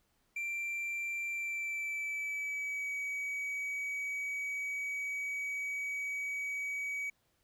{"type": "tone with pitch glide", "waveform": "triangle", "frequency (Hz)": [2357, 2269], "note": ["D7", "C#7"], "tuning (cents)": [6, 40], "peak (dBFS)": -33, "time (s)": [0.36, 7.1], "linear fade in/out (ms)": 5, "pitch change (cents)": -66, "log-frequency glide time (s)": [1.3, 2.9], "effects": ["pink hiss -75 dBFS RMS until 7.43 s"]}